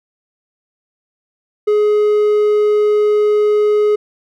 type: tone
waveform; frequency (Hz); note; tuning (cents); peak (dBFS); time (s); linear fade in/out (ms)
triangle; 420; G#4; +19; -8; 1.67-3.96; 10
effects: none